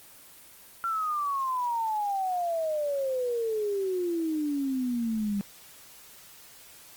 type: exponential sweep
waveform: sine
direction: down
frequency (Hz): 1371 to 197.8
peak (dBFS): -26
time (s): 0.84-5.41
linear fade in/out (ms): 0
effects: white hiss -51 dBFS RMS until 6.96 s + Opus 24 kbps